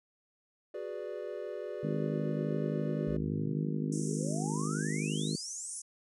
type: chord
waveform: triangle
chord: G# half-diminished seventh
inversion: third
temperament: equal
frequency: 370 / 415.3 / 493.9 / 587.3 Hz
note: F#4 / G#4 / B4 / D5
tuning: 0 / 0 / 0 / 0 cents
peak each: -41 / -40 / -41 / -40 dBFS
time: 0.74-3.17 s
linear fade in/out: 5 ms
type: harmonic tone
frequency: 51.7 Hz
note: G#1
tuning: 7 cents flat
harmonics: 3 / 4 / 5 / 6 / 7 / 8 / 9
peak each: -34 / -37 / -38 / -43 / -42 / -48 / -47 dBFS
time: 1.83-5.36 s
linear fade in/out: 5 ms
type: exponential sweep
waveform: sine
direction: up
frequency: 55.9 to 10500 Hz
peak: -40 dBFS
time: 3.07-5.8 s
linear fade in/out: 10 ms
type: band-pass noise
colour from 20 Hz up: pink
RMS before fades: -45 dBFS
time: 3.92-5.82 s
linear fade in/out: 5 ms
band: 5600 to 10000 Hz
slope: 96 dB/octave
effects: none